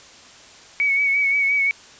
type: tone with vibrato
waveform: sine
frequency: 2242 Hz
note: C#7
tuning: 19 cents sharp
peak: -16 dBFS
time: 0.8-1.71 s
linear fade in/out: 0 ms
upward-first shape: sine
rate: 5.7 Hz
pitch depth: 36 cents each way
effects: white hiss -45 dBFS RMS until 1.99 s + resampled to 16000 Hz